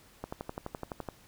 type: click train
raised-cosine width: 1 ms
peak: -22 dBFS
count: 11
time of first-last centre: 0.24-1.087 s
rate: 11.8 Hz
effects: pink hiss -59 dBFS RMS until 1.27 s